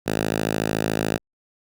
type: tone with high-pass filter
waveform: 5% pulse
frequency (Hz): 53.7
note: A1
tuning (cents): -41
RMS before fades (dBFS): -24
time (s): 0.06-1.18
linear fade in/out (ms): 10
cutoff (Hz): 130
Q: 0.92
effects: Opus 48 kbps